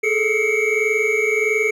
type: tone cluster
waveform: triangle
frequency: 420.2 / 441.7 / 2164 / 2284 Hz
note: G#4 / A4 / C#7 / D7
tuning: +20 / +7 / -42 / -49 cents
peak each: -20 dBFS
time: 0.03-1.71 s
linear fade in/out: 10 ms
effects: none